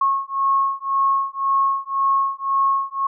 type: beating tone pair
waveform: sine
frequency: 1091 / 1092.9 Hz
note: C#6 / C#6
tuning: -28 / -25 cents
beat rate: 1.9 Hz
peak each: -20 dBFS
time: 0.01-3.07 s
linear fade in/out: 5 ms
effects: none